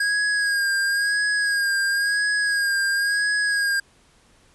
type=tone with vibrato; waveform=square; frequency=1635 Hz; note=G#6; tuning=28 cents flat; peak=-20 dBFS; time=0-3.8 s; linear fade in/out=5 ms; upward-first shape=sine; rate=0.97 Hz; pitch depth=38 cents each way; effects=pink hiss -57 dBFS RMS until 4.54 s + resampled to 24000 Hz